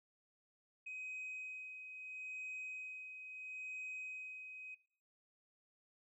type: tone with tremolo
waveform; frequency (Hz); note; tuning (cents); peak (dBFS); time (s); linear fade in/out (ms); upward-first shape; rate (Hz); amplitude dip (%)
sine; 2521; D#7; +22; -40; 0.86-4.75; 10; sine; 0.75; 55
effects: noise-tail reverb RT60 0.5 s tail -21 dB re dry + tanh soft clip ceiling -41 dBFS